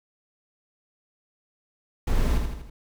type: noise with echo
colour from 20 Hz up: brown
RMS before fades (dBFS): -23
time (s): 2.07-2.38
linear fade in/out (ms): 5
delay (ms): 80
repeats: 4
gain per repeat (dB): -5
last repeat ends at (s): 2.7
effects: none